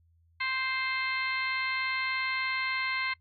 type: harmonic tone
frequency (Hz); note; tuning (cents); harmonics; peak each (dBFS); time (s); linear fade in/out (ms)
523.3; C5; 0; 2 / 3 / 4 / 5 / 6 / 7 / 8; -36 / -37 / -31 / -39 / -44 / -47 / -39; 0.4-3.14; 10
effects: noise-tail reverb RT60 0.1 s tail -22 dB re dry + added 83 Hz sine -62 dBFS peak until 3.2 s